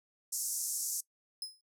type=band-pass noise; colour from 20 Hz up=pink; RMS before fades=-36 dBFS; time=0.32-1.01 s; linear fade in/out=10 ms; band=5700 to 13000 Hz; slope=48 dB/octave
type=tone with exponential decay; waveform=sawtooth; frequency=5100 Hz; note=D#8; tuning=42 cents sharp; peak=-31 dBFS; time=1.42-1.61 s; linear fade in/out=2 ms; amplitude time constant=41 ms
effects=noise-tail reverb RT60 0.1 s tail -21 dB re dry